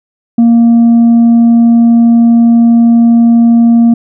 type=tone with tanh clipping; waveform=sine; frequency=233.1 Hz; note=A#3; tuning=in tune; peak=-3 dBFS; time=0.38-3.94 s; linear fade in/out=5 ms; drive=2 dB; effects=none